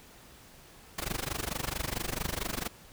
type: noise with amplitude modulation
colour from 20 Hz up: pink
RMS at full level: -31 dBFS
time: 0.98-2.68 s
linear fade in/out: 5 ms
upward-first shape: sine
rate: 24.5 Hz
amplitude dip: 95%
effects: pink hiss -54 dBFS RMS until 2.92 s